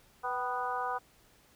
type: harmonic tone with a mistuned harmonic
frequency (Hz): 246.9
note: B3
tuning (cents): 0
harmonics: 2 / 3 / 4 / 5 / 6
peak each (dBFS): -41 / -36 / -36 / -37 / -41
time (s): 0.23-0.99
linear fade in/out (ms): 20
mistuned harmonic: 3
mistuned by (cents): +49
effects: pink hiss -63 dBFS RMS until 1.55 s